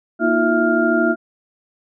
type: tone cluster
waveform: sine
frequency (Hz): 234.8 / 317.2 / 350 / 666 / 1402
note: A#3 / D#4 / F4 / E5 / F6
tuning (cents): +13 / +33 / +4 / +18 / +6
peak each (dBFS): -20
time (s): 0.19-1.16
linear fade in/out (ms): 50
effects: none